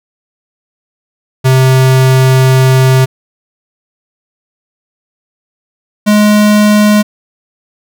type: tone pair in turn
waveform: square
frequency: 130.81 / 209.6 Hz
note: C3 / G#3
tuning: 0 / +16 cents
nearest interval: minor sixth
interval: 816 cents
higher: second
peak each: -5 dBFS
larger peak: neither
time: 1.44-3.06 / 6.06-7.03 s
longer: first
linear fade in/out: 20 ms
effects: none